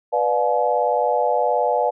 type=chord; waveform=sine; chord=B diminished seventh; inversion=none; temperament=just; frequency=493.9 / 592.7 / 711.2 / 853.4 Hz; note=B4 / D5 / F5 / Ab5; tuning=0 / +16 / +31 / +47 cents; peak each=-22 dBFS; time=0.12-1.91 s; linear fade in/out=20 ms; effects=none